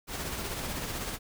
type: noise with tremolo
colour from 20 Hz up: pink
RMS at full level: -34 dBFS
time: 0.07-1.19 s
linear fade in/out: 50 ms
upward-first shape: sine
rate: 16 Hz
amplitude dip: 35%
effects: none